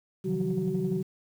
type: tone cluster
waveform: sine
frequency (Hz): 135.2 / 158.5 / 176.3 / 187.8 / 376.3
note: C#3 / D#3 / F3 / F#3 / F#4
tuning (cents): -43 / +32 / +17 / +26 / +29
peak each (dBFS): -36 / -33 / -32 / -30 / -30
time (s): 0.24-1.03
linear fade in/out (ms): 20
effects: tanh soft clip ceiling -18 dBFS + 9-bit